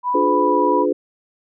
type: tone with pitch glide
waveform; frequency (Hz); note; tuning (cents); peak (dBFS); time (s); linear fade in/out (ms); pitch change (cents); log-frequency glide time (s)
sine; 987.8 to 978.1; B5 to B5; 0 to -17; -17; 0.03-0.86; 50; -17; 0.39-0.61
type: chord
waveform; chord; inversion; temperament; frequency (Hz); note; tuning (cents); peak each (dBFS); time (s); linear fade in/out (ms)
sine; D diminished seventh; none; just; 293.7 / 352.4 / 422.9 / 507.5; D4 / F4 / Ab4 / Cb5; 0 / +16 / +31 / +47; -21; 0.14-0.93; 10
effects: none